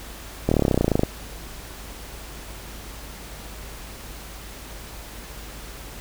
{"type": "slowing click train", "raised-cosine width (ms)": 2, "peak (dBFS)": -5, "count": 18, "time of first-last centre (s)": [0.49, 1.034], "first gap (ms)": 25, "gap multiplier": 1.03, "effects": ["added 52 Hz sine -40 dBFS peak until 6 s", "pink hiss -40 dBFS RMS until 6 s"]}